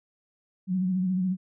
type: tone with vibrato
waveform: sine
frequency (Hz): 185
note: F#3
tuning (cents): 0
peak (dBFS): -23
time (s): 0.67-1.37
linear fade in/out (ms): 50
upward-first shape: sine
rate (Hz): 14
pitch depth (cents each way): 51
effects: none